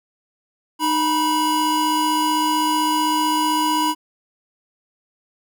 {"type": "tone pair together", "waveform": "square", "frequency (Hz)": [307.1, 977], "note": ["D#4", "B5"], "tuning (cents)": [-23, -19], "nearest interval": "octave + minor sixth", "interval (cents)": 2004, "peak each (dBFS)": [-23, -19], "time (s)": [0.79, 3.95], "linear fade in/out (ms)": 50, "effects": []}